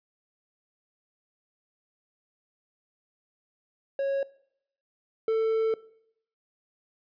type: tone pair in turn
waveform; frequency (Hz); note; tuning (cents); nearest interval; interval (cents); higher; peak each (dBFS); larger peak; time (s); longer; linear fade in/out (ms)
triangle; 550 / 444.8; C#5 / A4; -14 / +19; major third; 367; first; -23 / -20; second; 3.99-4.23 / 5.28-5.74; second; 2
effects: noise-tail reverb RT60 0.7 s tail -20 dB re dry + resampled to 11025 Hz